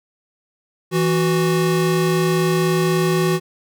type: tone pair together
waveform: square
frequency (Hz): 164.82 / 370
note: E3 / F#4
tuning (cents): 0 / 0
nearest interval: octave + major second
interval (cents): 1400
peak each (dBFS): -19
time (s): 0.91-3.4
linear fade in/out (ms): 50
effects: none